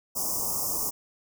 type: band-stop noise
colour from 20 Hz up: white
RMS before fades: -29 dBFS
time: 0.15-0.91 s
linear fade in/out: 20 ms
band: 1200 to 5100 Hz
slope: 96 dB/octave
effects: none